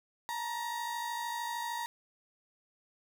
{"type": "tone pair together", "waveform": "35% pulse", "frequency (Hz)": [894, 947.2], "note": ["A5", "A#5"], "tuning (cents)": [27, 27], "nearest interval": "minor second", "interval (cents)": 100, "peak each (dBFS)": [-40, -34], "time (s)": [0.29, 1.86], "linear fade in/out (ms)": 0, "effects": []}